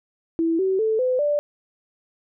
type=tone with pitch steps; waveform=sine; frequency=329.3 / 380.5 / 439.6 / 507.9 / 586.7 Hz; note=E4 / F#4 / A4 / B4 / D5; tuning=-2 / +48 / -2 / +48 / -2 cents; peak=-18 dBFS; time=0.39-1.39 s; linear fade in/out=0 ms; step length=200 ms; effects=none